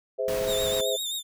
sine chord, Ab augmented, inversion none, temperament just, 415.3 / 519.1 / 648.9 Hz, Ab4 / C5 / E5, 0 / -14 / -27 cents, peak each -31 / -27 / -31 dBFS, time 0.18-0.97 s, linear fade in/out 20 ms
pink noise, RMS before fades -35 dBFS, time 0.28-0.81 s, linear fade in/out 2 ms
sawtooth tone with vibrato, 3658 Hz, A#7, 33 cents flat, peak -26 dBFS, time 0.46-1.23 s, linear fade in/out 50 ms, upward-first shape sine, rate 7.6 Hz, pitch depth 62 cents each way
effects none

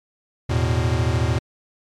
square chord, E suspended fourth, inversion none, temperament equal, 82.41 / 110 / 123.47 Hz, E2 / A2 / B2, 0 / 0 / 0 cents, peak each -23 dBFS, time 0.49-1.39 s, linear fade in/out 10 ms, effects low-pass 7000 Hz 12 dB/octave + MP3 96 kbps

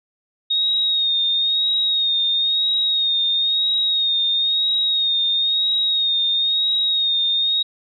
sine tone with vibrato, 3729 Hz, A#7, in tune, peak -16 dBFS, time 0.5-7.63 s, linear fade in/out 10 ms, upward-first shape sine, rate 1 Hz, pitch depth 41 cents each way, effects none

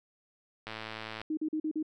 click train, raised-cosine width 0.3 ms, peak -23 dBFS, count 61, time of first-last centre 0.67-1.215 s, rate 110 Hz
sine tone bursts, 311.1 Hz, D#4, in tune, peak -29 dBFS, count 5, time 1.3-1.828 s, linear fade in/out 5 ms, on 72 ms, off 42 ms
effects none

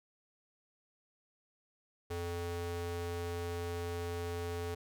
square ring-modulated tone, 172 Hz, F3, 26 cents flat, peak -34 dBFS, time 2.1-4.75 s, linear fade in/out 10 ms, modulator 260 Hz, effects none

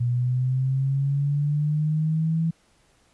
sine linear sweep, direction up, 120.1 to 164.81 Hz, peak -20 dBFS, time 0-2.51 s, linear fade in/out 10 ms, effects pink hiss -62 dBFS RMS until 3.13 s + resampled to 24000 Hz

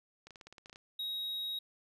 clicks, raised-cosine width 0.2 ms, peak -34 dBFS, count 11, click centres 0.27 / 0.307 / 0.358 / 0.412 / 0.47 / 0.526 / 0.582 / 0.659 / 0.697 / 0.729 / 0.759 s
triangle tone, 3795 Hz, A#7, 30 cents sharp, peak -34 dBFS, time 0.99-1.59 s, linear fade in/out 5 ms
effects none

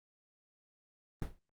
brown noise with exponential decay, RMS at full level -31 dBFS, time 1.22-1.39 s, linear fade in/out 1 ms, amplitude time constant 36 ms, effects Opus 32 kbps

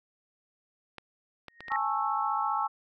clicks, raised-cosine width 0.3 ms, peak -25 dBFS, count 5, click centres 0.983 / 1.483 / 1.606 / 1.683 / 1.719 s
sine tone with exponential growth, 1864.7 Hz, A#6, in tune, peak -29 dBFS, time 1.48-1.76 s, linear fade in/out 1 ms, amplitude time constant 59 ms
sine chord, A major seventh, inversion third, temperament just, 825 / 880 / 1100 / 1320 Hz, G#5 / A5 / C#6 / E6, -12 / 0 / -14 / +2 cents, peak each -32 dBFS, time 1.7-2.68 s, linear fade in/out 20 ms
effects none

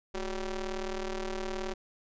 sawtooth ring-modulated tone, 194.5 Hz, G3, 13 cents flat, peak -26 dBFS, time 0.14-1.74 s, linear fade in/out 10 ms, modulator 175 Hz, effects resampled to 16000 Hz

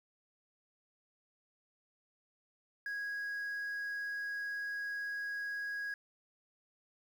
sine tone, 1653 Hz, G#6, 9 cents flat, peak -34 dBFS, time 2.86-5.94 s, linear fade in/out 2 ms, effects tanh soft clip ceiling -35 dBFS + 10-bit

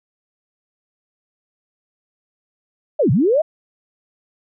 sine linear two-way sweep, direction down then up, 659.3 to 105.3 to 659.3 Hz, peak -12 dBFS, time 2.99-3.42 s, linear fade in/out 10 ms, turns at 3.11 s, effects none

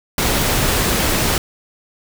pink noise, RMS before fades -17 dBFS, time 0.18-1.38 s, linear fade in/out 2 ms, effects none

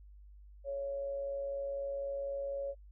sine tone with amplitude modulation, 556 Hz, C#5, 5 cents sharp, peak -33 dBFS, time 0.64-2.75 s, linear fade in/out 50 ms, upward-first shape sine, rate 124 Hz, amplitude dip 35%, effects noise-tail reverb RT60 0.1 s tail -26 dB re dry + added 50 Hz sine -52 dBFS peak until 2.91 s

